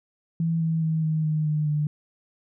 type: tone with pitch steps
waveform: sine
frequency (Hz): 164.81 / 162.17 / 159.56 / 157 / 154.49 / 152.01 / 149.57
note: E3 / E3 / D#3 / D#3 / D#3 / D#3 / D3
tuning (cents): 0 / -28 / +44 / +16 / -12 / -40 / +32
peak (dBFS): -21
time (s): 0.4-1.87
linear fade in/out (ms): 2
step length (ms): 210
effects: none